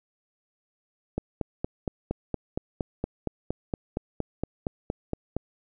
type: click train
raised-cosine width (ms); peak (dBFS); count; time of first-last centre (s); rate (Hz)
2; -14; 19; 1.18-5.366; 4.3
effects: none